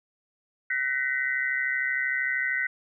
sine tone cluster, 1512 / 1897 / 2030 Hz, F#6 / A#6 / B6, +37 / +30 / +47 cents, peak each -29 dBFS, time 0.7-2.67 s, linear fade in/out 5 ms, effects none

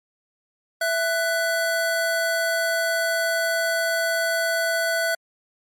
square tone pair together, 664 / 1487.3 Hz, E5 / F#6, +12 / +9 cents, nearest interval octave + major second, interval 1397 cents, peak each -24 dBFS, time 0.81-5.15 s, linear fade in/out 5 ms, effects MP3 64 kbps

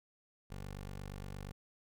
15% pulse tone, 48.56 Hz, G1, 16 cents flat, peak -37 dBFS, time 0.5-1.52 s, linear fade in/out 10 ms, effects none

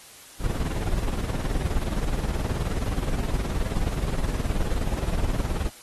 brown noise with tremolo, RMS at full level -23 dBFS, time 0.39-5.71 s, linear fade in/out 50 ms, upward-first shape sine, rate 19 Hz, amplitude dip 65%, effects white hiss -47 dBFS RMS until 5.82 s + AAC 32 kbps

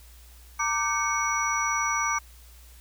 sine tone cluster, 923 / 1180 / 1541 / 2222 / 5850 Hz, A#5 / D6 / G6 / C#7 / F#8, -17 / +8 / -30 / +4 / -21 cents, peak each -31 / -27 / -33 / -30 / -32 dBFS, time 0.59-2.19 s, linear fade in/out 10 ms, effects added 60 Hz sine -48 dBFS peak until 2.8 s + white hiss -55 dBFS RMS until 2.8 s

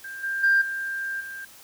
sine tone with level steps, 1589 Hz, G6, 23 cents sharp, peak -34 / -25 / -15 / -27 / -34 dBFS, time 0.04-1.45 s, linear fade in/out 5 ms, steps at 0.23 / 0.43 / 0.61 / 1.2 s, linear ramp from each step 10 ms, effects tanh soft clip ceiling -12 dBFS + white hiss -49 dBFS RMS until 1.63 s

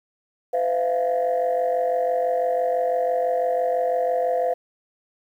sine tone cluster, 508 / 649 / 695 Hz, B4 / E5 / F5, +49 / -27 / -9 cents, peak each -21 / -27 / -22 dBFS, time 0.53-4.54 s, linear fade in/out 10 ms, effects tanh soft clip ceiling -14 dBFS + 9-bit

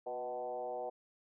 sine tone with frequency modulation, 622.3 Hz, D#5, in tune, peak -37 dBFS, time 0.06-0.9 s, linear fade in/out 10 ms, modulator 129 Hz, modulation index 1.5, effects none

